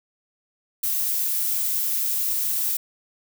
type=noise; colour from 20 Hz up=violet; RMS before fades=-24 dBFS; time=0.83-2.77 s; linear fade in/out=5 ms; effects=none